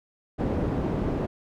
white low-pass noise, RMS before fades -27 dBFS, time 0.38-1.27 s, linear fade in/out 20 ms, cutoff 360 Hz, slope 12 dB/octave, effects none

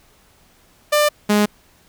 sawtooth tone pair in turn, 595 / 208.2 Hz, D5 / G#3, +22 / +5 cents, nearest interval octave + tritone, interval 1817 cents, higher first, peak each -9 dBFS, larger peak neither, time 0.92-1.09 / 1.29-1.46 s, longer neither, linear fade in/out 10 ms, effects pink hiss -54 dBFS RMS until 1.88 s

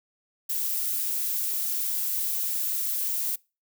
violet noise, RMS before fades -28 dBFS, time 0.49-3.36 s, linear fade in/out 10 ms, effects noise-tail reverb RT60 0.3 s tail -25 dB re dry

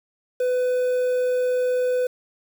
triangle tone with quantisation, 501 Hz, B4, 25 cents sharp, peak -17 dBFS, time 0.4-2.07 s, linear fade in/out 5 ms, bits 7, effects none

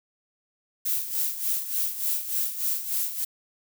violet noise with tremolo, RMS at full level -25 dBFS, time 0.85-3.25 s, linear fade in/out 10 ms, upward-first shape sine, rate 3.4 Hz, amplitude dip 70%, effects none

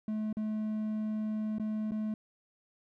triangle tone with dropouts, 215.3 Hz, A3, 37 cents flat, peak -29 dBFS, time 0.08-2.14 s, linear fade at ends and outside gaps 2 ms, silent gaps 0.328-0.369 / 1.584-1.597 / 1.91-1.918 s, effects none

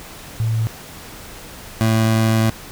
sine / 25% pulse tone pair in turn, 112 / 111.46 Hz, A2 / A2, +31 / +23 cents, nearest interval unison, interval 8 cents, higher first, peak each -16 / -10 dBFS, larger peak second, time 0.4-0.67 / 1.81-2.5 s, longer second, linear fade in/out 0 ms, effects pink hiss -37 dBFS RMS until 2.71 s

